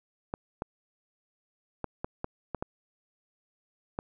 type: clicks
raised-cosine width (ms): 1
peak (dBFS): -18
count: 8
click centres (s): 0.339 / 0.621 / 1.843 / 2.045 / 2.244 / 2.547 / 2.625 / 3.989
effects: none